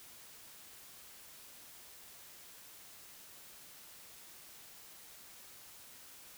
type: silence
effects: white hiss -55 dBFS RMS until 6.37 s